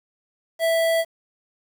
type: tone with notch filter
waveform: square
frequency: 659 Hz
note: E5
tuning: 1 cent flat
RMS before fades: -20 dBFS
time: 0.59-1.05 s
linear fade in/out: 50 ms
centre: 6200 Hz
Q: 1.9
effects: 8-bit